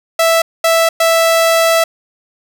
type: tone bursts at uneven times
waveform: sawtooth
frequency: 659.3 Hz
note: E5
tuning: in tune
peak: -5 dBFS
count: 3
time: 0.19-0.42 / 0.64-0.89 / 1-1.84 s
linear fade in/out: 5 ms
effects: none